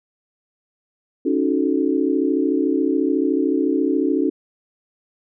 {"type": "chord", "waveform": "sine", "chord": "D# half-diminished seventh", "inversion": "third", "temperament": "equal with one note detuned", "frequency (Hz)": [277.2, 311.1, 370, 437], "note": ["C#4", "D#4", "F#4", "A4"], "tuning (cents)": [0, 0, 0, -12], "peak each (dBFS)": [-20, -21, -23, -25], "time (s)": [1.25, 4.3], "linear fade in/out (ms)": 10, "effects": []}